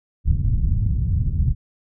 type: low-pass noise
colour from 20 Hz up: white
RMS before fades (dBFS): -19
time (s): 0.24-1.55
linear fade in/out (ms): 50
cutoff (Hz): 120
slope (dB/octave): 24
effects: none